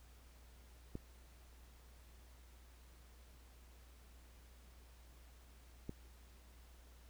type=clicks; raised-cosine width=3 ms; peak=-30 dBFS; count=2; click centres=0.954 / 5.894 s; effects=added 60 Hz sine -59 dBFS peak until 7.09 s + pink hiss -67 dBFS RMS until 7.09 s